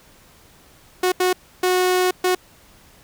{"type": "tone bursts at uneven times", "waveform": "sawtooth", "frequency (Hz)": 365.8, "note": "F#4", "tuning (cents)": -20, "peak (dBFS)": -12, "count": 4, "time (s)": [[1.03, 1.12], [1.2, 1.33], [1.63, 2.11], [2.24, 2.35]], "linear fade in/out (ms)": 5, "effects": ["pink hiss -51 dBFS RMS until 3.03 s"]}